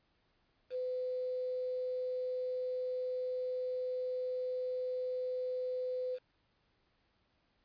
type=tone with quantisation; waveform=sine; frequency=506 Hz; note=B4; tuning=42 cents sharp; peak=-34 dBFS; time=0.7-6.19 s; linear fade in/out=50 ms; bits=9; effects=pink hiss -75 dBFS RMS until 7.64 s + resampled to 11025 Hz